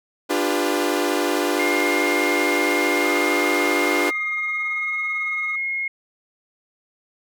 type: chord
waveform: sawtooth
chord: G dominant seventh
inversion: second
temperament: equal with one note detuned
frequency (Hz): 293.7 / 349.2 / 400 / 493.9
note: D4 / F4 / G4 / B4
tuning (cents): 0 / 0 / +35 / 0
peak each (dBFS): -20 / -20 / -22 / -23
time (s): 0.29-4.11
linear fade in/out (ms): 20
type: tone with pitch glide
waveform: sine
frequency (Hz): 2122 to 2154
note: C7 to C7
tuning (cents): +24 to +50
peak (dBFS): -22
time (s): 1.59-5.88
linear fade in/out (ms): 5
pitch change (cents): +26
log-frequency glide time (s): 4.12-4.95
type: tone with tremolo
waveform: triangle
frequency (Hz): 1244.5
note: D#6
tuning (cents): 0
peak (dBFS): -27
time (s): 3.04-5.56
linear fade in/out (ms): 10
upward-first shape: triangle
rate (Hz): 18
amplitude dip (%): 75
effects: none